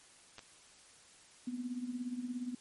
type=clicks; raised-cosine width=0.2 ms; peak=-31 dBFS; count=2; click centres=0.383 / 0.392 s
type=tone with tremolo; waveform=sine; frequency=246.9 Hz; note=B3; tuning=in tune; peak=-33 dBFS; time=1.47-2.55 s; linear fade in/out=5 ms; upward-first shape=triangle; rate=17 Hz; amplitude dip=80%
effects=white hiss -60 dBFS RMS until 2.6 s + MP3 48 kbps